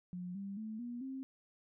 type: tone with pitch steps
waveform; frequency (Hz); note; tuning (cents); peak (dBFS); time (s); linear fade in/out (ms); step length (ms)
sine; 179.2 / 197.69 / 218.1 / 240.6 / 265.4; F3 / G3 / A3 / B3 / C4; +45 / +15 / -15 / -45 / +25; -40; 0.13-1.23; 0; 220
effects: none